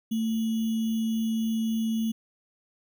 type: tone with sample-and-hold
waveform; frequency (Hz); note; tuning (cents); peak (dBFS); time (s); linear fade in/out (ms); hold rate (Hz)
sine; 223.2; A3; +25; -24; 0.11-2.12; 10; 3150
effects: none